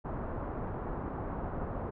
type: low-pass noise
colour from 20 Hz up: pink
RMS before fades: -37 dBFS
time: 0.04-1.91 s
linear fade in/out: 20 ms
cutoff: 1200 Hz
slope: 24 dB/octave
effects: none